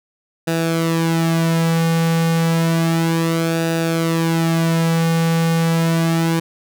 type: tone with flanger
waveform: sawtooth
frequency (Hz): 164.8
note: E3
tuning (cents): 0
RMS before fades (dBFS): -17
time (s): 0.47-6.4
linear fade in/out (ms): 10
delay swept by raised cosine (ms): 0.93 to 3.13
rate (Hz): 0.31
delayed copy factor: -0.65
effects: none